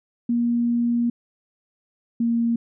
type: tone pair in turn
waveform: sine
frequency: 237.2 / 233 Hz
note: A#3 / A#3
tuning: +30 / -1 cents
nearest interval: unison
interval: 31 cents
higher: first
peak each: -18 dBFS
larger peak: neither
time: 0.29-1.1 / 2.2-2.56 s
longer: first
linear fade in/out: 5 ms
effects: none